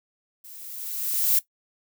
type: noise with level ramp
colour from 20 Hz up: violet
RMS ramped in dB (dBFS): -45 to -19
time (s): 0.44-1.39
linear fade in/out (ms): 5
effects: noise-tail reverb RT60 0.1 s tail -17 dB re dry